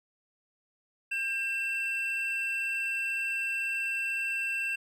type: tone pair together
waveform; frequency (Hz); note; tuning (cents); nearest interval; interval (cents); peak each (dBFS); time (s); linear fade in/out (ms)
triangle; 1600 / 2691; G6 / E7; +35 / +35; major sixth; 900; -35 / -28; 1.11-4.76; 10
effects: none